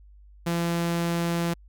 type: tone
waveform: sawtooth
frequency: 170 Hz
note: F3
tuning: 46 cents flat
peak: -20 dBFS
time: 0.46-1.54 s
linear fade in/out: 10 ms
effects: added 50 Hz sine -48 dBFS peak until 1.68 s